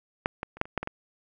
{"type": "clicks", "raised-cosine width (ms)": 0.5, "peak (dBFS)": [-9, -17, -30, -9, -29, -11, -18, -17], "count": 8, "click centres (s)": [0.259, 0.431, 0.57, 0.614, 0.655, 0.777, 0.83, 0.874], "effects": []}